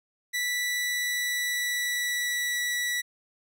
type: tone with pitch glide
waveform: sawtooth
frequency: 1966 to 1949 Hz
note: B6 to B6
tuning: -8 to -23 cents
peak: -23 dBFS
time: 0.33-3.02 s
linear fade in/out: 20 ms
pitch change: -15 cents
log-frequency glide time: 0.68-2.55 s
effects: none